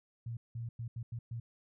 sine tone bursts at uneven times, 116.54 Hz, A#2, in tune, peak -37 dBFS, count 6, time 0.26-0.37 / 0.55-0.69 / 0.79-0.88 / 0.96-1.03 / 1.12-1.19 / 1.31-1.4 s, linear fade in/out 5 ms, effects none

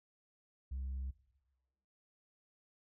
sine tone, 66 Hz, C2, 16 cents sharp, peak -36 dBFS, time 0.71-1.11 s, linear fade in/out 10 ms, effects noise-tail reverb RT60 1.0 s tail -19 dB re dry + tanh soft clip ceiling -36 dBFS

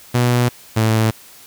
sawtooth tone pair in turn, 122.1 / 110.84 Hz, B2 / A2, -19 / +13 cents, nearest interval major second, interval 168 cents, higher first, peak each -9 dBFS, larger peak neither, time 0.14-0.49 / 0.76-1.11 s, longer neither, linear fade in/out 10 ms, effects white hiss -43 dBFS RMS until 1.46 s

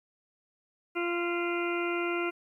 harmonic tone, 346.2 Hz, F4, 15 cents flat, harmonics 1 / 2 / 3 / 4 / 6 / 7 / 8, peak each -30 / -39 / -41 / -36 / -39 / -39 / -41 dBFS, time 0.95-2.31 s, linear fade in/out 20 ms, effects 11-bit

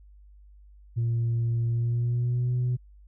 sine tone with pitch glide, 116.54 to 124.19 Hz, A#2 to B2, 0 to +10 cents, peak -21 dBFS, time 0.96-2.77 s, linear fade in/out 20 ms, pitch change +110 cents, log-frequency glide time 1.7-2.53 s, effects tanh soft clip ceiling -21 dBFS + added 50 Hz sine -49 dBFS peak until 3.07 s

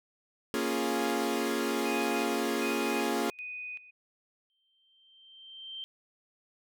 sawtooth chord, Bb minor seventh, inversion none, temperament equal, 233.1 / 277.2 / 349.2 / 415.3 Hz, Bb3 / Db4 / F4 / Ab4, 0 / 0 / 0 / 0 cents, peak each -30 dBFS, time 0.54-3.3 s, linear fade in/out 0 ms
sine tone with tremolo, 2489 Hz, D#7, in tune, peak -37 dBFS, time 1.85-3.91 s, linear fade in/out 10 ms, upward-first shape square, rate 1.3 Hz, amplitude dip 80%
sine tone with exponential growth, 3136 Hz, G7, in tune, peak -36 dBFS, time 4.5-5.84 s, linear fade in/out 0 ms, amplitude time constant 290 ms
effects none

